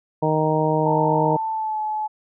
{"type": "harmonic tone", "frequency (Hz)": 155.56, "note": "D#3", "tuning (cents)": 0, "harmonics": [1, 2, 3, 4, 5, 6], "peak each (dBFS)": [-23, -25, -23, -24, -28, -24], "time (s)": [0.22, 1.37], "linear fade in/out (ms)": 10}
{"type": "tone with pitch glide", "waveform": "sine", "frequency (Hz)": [885, 857.8], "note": ["A5", "A5"], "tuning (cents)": [10, -44], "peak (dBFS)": -22, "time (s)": [0.85, 2.08], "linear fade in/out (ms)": 20, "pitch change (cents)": -54, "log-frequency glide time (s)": [1.5, 1.8]}
{"effects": []}